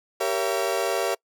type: chord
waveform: 35% pulse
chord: G diminished seventh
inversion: none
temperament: just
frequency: 392 / 470.4 / 564.5 / 677.4 Hz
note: G4 / Bb4 / Db5 / Fb5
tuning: 0 / +16 / +31 / +47 cents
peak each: -27 dBFS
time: 0.2-1.15 s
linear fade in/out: 10 ms
effects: noise-tail reverb RT60 0.1 s tail -25 dB re dry